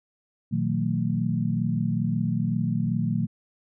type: tone cluster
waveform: sine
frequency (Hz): 120.2 / 157.2 / 182.5 / 224.8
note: B2 / D#3 / F#3 / A3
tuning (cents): -46 / +18 / -24 / +37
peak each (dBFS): -28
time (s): 0.51-3.27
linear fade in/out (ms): 20
effects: none